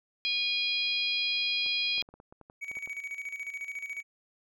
harmonic tone, 818 Hz, G#5, 26 cents flat, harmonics 3 / 4 / 5 / 6, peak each -31 / -31 / -34 / -37 dBFS, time 0.25-2.02 s, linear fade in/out 0 ms
clicks, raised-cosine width 1 ms, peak -36 dBFS, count 12, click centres 1.663 / 1.981 / 2.025 / 2.089 / 2.14 / 2.201 / 2.325 / 2.413 / 2.499 / 2.714 / 2.77 / 2.875 s
triangle tone with tremolo, 2257 Hz, C#7, 31 cents sharp, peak -32 dBFS, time 2.61-4.03 s, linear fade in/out 20 ms, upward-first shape square, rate 14 Hz, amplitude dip 65%
effects none

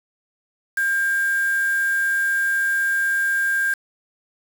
sine tone with quantisation, 1599 Hz, G6, 34 cents sharp, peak -18 dBFS, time 0.77-3.74 s, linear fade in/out 5 ms, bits 5, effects none

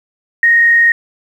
sine tone with frequency modulation, 1864.7 Hz, A#6, in tune, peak -6 dBFS, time 0.43-0.92 s, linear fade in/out 2 ms, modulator 36.4 Hz, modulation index 0.35, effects 7-bit

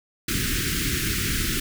pink band-stop noise, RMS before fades -25 dBFS, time 0.28-1.6 s, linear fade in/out 5 ms, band 390 to 1400 Hz, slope 48 dB/octave, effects none

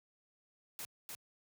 white noise with echo, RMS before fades -44 dBFS, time 0.79-0.85 s, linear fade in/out 0 ms, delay 300 ms, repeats 1, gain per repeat -2 dB, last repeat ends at 1.15 s, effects high-pass 80 Hz 12 dB/octave

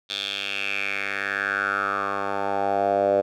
10% pulse tone with band-pass filter sweep, 99.4 Hz, G2, 25 cents sharp, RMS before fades -25 dBFS, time 0.09-3.22 s, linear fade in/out 20 ms, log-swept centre 3700 to 570 Hz, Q 5.1, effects none

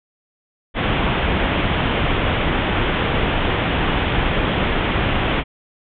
pink low-pass noise, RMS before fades -19 dBFS, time 0.74-5.44 s, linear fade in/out 50 ms, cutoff 3500 Hz, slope 96 dB/octave, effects none

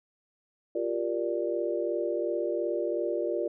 sine chord, G minor seventh, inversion third, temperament equal with one note detuned, 349.2 / 392 / 468.1 / 587.3 Hz, F4 / G4 / Bb4 / D5, 0 / 0 / +7 / 0 cents, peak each -31 / -35 / -33 / -32 dBFS, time 0.75-3.48 s, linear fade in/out 5 ms, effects none

